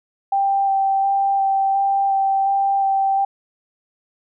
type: tone with vibrato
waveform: sine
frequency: 784 Hz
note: G5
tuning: in tune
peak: -15 dBFS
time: 0.32-3.25 s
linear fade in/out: 5 ms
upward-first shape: square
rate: 1.4 Hz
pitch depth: 9 cents each way
effects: none